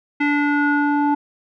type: tone with low-pass filter sweep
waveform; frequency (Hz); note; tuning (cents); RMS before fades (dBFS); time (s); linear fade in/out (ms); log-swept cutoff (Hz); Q
square; 290.5; D4; -19; -18; 0.2-1.15; 10; 2200 to 1000; 4.3
effects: none